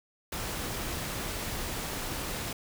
pink noise, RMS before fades -35 dBFS, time 0.32-2.53 s, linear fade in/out 5 ms, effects none

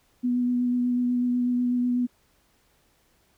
sine tone with vibrato, 245.9 Hz, B3, 7 cents flat, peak -21 dBFS, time 0.23-2.07 s, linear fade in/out 20 ms, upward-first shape sine, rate 8.1 Hz, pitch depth 13 cents each way, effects pink hiss -65 dBFS RMS until 3.37 s

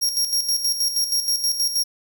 sawtooth tone with tremolo, 5588 Hz, F8, in tune, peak -15 dBFS, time 0.01-1.84 s, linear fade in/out 20 ms, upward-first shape square, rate 6.3 Hz, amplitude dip 60%, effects none

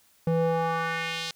square tone with band-pass filter sweep, 164.81 Hz, E3, in tune, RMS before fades -27 dBFS, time 0.27-1.31 s, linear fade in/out 2 ms, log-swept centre 330 to 4400 Hz, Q 1.7, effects white hiss -62 dBFS RMS until 1.35 s

